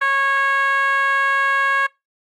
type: tone with band-pass filter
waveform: 10% pulse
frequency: 549 Hz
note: C#5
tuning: 17 cents flat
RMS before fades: -18 dBFS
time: 0.01-1.87 s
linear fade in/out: 10 ms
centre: 1400 Hz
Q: 6.6
effects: noise-tail reverb RT60 0.2 s tail -22 dB re dry + Opus 48 kbps